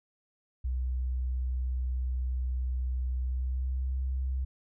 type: tone with pitch glide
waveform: sine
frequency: 63.1 to 65.17 Hz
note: B1 to C2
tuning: +38 to -6 cents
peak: -28 dBFS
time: 0.64-4.45 s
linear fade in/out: 10 ms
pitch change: +56 cents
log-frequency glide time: 3.21-3.97 s
effects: none